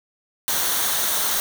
white noise with comb filter, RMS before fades -22 dBFS, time 0.48-1.4 s, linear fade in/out 0 ms, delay 0.4 ms, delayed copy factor -0.5, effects none

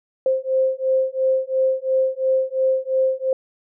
sine beating tone pair, 523.3 / 526.2 Hz, C5 / C5, 0 / +10 cents, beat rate 2.9 Hz, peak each -20 dBFS, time 0.26-3.33 s, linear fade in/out 2 ms, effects none

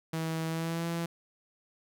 sawtooth tone with pitch glide, 161.8 to 168.28 Hz, E3 to E3, -32 to +36 cents, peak -27 dBFS, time 0.13-1.06 s, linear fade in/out 5 ms, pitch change +68 cents, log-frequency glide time 0.47-0.87 s, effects none

